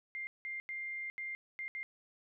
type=tone bursts at uneven times; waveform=sine; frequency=2100 Hz; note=C7; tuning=6 cents sharp; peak=-38 dBFS; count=6; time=0.15-0.27 / 0.45-0.6 / 0.69-1.1 / 1.18-1.35 / 1.59-1.68 / 1.75-1.83 s; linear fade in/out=0 ms; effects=none